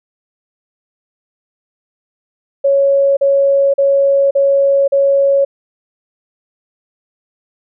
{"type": "tone bursts", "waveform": "sine", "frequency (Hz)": 554.4, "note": "C#5", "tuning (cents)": 0, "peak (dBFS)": -8, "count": 5, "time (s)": [2.64, 5.45], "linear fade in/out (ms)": 10, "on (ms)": 530, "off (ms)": 40, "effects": []}